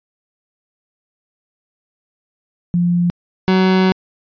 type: tone pair in turn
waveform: sine / 30% pulse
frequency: 174.61 / 187.36 Hz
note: F3 / F#3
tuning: 0 / +22 cents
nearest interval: minor second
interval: 122 cents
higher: second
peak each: -12 / -8 dBFS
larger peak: second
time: 2.74-3.1 / 3.48-3.92 s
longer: second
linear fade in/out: 0 ms
effects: resampled to 11025 Hz